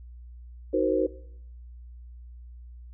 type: chord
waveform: sine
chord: C half-diminished seventh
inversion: first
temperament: just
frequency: 314 / 376.7 / 470.9 / 523.3 Hz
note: Eb4 / Gb4 / Bb4 / C5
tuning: +16 / +31 / +18 / 0 cents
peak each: -27 dBFS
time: 0.73-1.07 s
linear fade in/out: 10 ms
effects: noise-tail reverb RT60 0.7 s tail -19 dB re dry + added 60 Hz sine -42 dBFS peak until 2.93 s